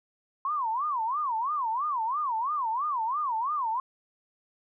sine tone with vibrato, 1038 Hz, C6, 14 cents flat, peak -26 dBFS, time 0.45-3.8 s, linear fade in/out 2 ms, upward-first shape sine, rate 3 Hz, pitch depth 290 cents each way, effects none

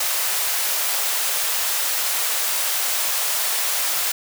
white high-pass noise, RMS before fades -22 dBFS, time 0-4.12 s, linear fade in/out 5 ms, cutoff 520 Hz, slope 24 dB/octave, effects none

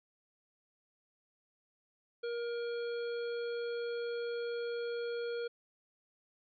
harmonic tone with a mistuned harmonic, 472.2 Hz, A#4, 22 cents sharp, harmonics 1 / 3 / 5 / 7 / 9, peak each -35 / -46 / -55 / -53 / -54 dBFS, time 2.23-5.48 s, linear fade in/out 10 ms, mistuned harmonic 9, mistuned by +19 cents, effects none

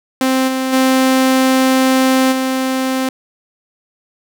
sawtooth tone with level steps, 261.6 Hz, C4, in tune, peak -8 / -12 / -6 / -11 dBFS, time 0.21-3.09 s, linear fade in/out 2 ms, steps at 0.47 / 0.72 / 2.31 s, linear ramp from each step 20 ms, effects none

